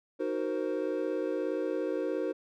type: chord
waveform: triangle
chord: C half-diminished seventh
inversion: first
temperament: equal with one note detuned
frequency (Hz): 311.1 / 372.8 / 466.2 / 523.3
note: Eb4 / Gb4 / Bb4 / C5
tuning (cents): 0 / +13 / 0 / 0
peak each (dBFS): -33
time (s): 0.19-2.33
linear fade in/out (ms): 20
effects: none